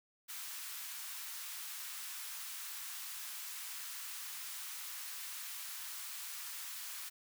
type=high-pass noise; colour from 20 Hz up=white; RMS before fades=-45 dBFS; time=0.28-7.1 s; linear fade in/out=20 ms; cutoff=1000 Hz; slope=24 dB/octave; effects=none